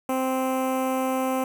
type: tone with notch filter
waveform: 15% pulse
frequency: 261 Hz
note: C4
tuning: 4 cents flat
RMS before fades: -25 dBFS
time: 0.09-1.44 s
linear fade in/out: 2 ms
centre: 4300 Hz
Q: 0.57
effects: none